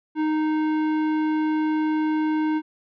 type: tone with tanh clipping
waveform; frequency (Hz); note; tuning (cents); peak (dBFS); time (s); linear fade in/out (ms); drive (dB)
triangle; 309.8; D#4; -7; -22; 0.15-2.62; 50; 18
effects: none